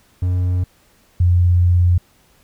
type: tone pair in turn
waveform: triangle / sine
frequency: 90.4 / 88.34 Hz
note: F#2 / F2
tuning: -40 / +20 cents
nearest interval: unison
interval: 40 cents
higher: first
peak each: -13 / -10 dBFS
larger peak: second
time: 0.22-0.64 / 1.2-1.98 s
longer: second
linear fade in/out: 5 ms
effects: pink hiss -55 dBFS RMS until 2.43 s